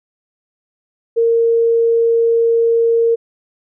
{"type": "tone", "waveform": "sine", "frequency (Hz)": 461.4, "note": "A#4", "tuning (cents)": -18, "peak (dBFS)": -10, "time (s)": [1.16, 3.16], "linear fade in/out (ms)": 20, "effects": []}